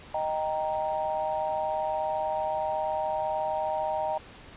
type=chord; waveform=sine; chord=Eb major; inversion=none; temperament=equal; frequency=622.3 / 784 / 932.3 Hz; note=Eb5 / G5 / Bb5; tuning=0 / 0 / 0 cents; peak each=-30 / -31 / -32 dBFS; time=0.14-4.18 s; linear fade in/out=5 ms; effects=pink hiss -48 dBFS RMS until 4.56 s + resampled to 8000 Hz